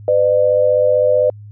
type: tone pair together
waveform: sine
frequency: 506 / 601.7 Hz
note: B4 / D5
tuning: +42 / +42 cents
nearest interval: minor third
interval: 300 cents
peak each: -13 dBFS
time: 0.08-1.3 s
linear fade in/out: 2 ms
effects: added 104 Hz sine -33 dBFS peak until 1.51 s